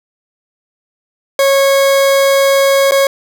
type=tone with dropouts; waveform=40% pulse; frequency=549 Hz; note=C#5; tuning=17 cents flat; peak=-7 dBFS; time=1.39-3.07 s; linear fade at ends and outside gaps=2 ms; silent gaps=2.911-2.919 s; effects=none

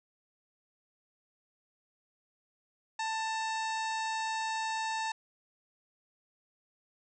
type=harmonic tone with a mistuned harmonic; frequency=886 Hz; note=A5; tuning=12 cents sharp; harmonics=1 / 2 / 3 / 4 / 5 / 6 / 7 / 8 / 9; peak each=-33 / -39 / -43 / -45 / -47 / -49 / -50 / -51 / -52 dBFS; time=2.99-5.12 s; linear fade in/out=5 ms; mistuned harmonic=4; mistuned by=+96 cents; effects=none

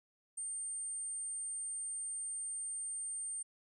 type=tone; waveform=sine; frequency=8760 Hz; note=C#9; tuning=22 cents flat; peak=-38 dBFS; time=0.37-3.43 s; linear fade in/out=10 ms; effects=none

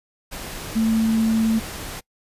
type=tone in noise; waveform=sine; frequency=223.1 Hz; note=A3; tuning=24 cents sharp; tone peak=-16 dBFS; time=0.75-1.6 s; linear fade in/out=20 ms; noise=pink; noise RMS=-33 dBFS; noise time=0.31-2.01 s; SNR=+14 dB; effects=noise-tail reverb RT60 0.1 s tail -24 dB re dry + resampled to 32000 Hz

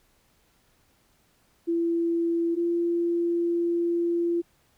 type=tone pair in turn; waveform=sine; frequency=336.8 / 342.1 Hz; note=E4 / F4; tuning=+37 / -36 cents; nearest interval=unison; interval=27 cents; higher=second; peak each=-22 dBFS; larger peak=neither; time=1.67-2.56 / 2.56-4.42 s; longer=second; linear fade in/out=20 ms; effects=pink hiss -65 dBFS RMS until 4.77 s

